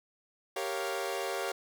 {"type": "chord", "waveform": "sawtooth", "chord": "G half-diminished seventh", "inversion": "none", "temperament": "equal", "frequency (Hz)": [392, 466.2, 554.4, 698.5], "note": ["G4", "Bb4", "Db5", "F5"], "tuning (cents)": [0, 0, 0, 0], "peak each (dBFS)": [-33, -35, -34, -35], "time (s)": [0.56, 1.52], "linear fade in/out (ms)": 5, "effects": []}